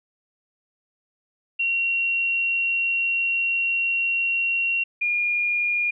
sine tone pair in turn, 2743 / 2424 Hz, F7 / D#7, -32 / -46 cents, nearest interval major second, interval 214 cents, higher first, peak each -20 dBFS, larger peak neither, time 1.59-4.84 / 5.01-5.91 s, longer first, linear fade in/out 10 ms, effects none

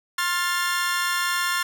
sawtooth chord, F major, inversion second, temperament equal with one note detuned, 1063.6 / 1396.9 / 1760 Hz, C6 / F6 / A6, +28 / 0 / 0 cents, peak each -23 dBFS, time 0.18-1.63 s, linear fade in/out 5 ms, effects none

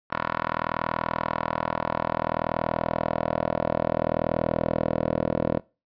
10% pulse tone with band-pass filter sweep, 40.57 Hz, E1, 27 cents flat, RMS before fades -27 dBFS, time 0.1-5.6 s, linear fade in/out 20 ms, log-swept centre 1200 to 470 Hz, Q 1.9, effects noise-tail reverb RT60 0.3 s tail -22 dB re dry + resampled to 11025 Hz

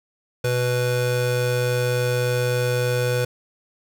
square tone pair together, 123.5 / 494 Hz, B2 / B4, 0 / 0 cents, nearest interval 2 octaves, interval 2400 cents, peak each -23 dBFS, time 0.44-3.25 s, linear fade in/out 5 ms, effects none

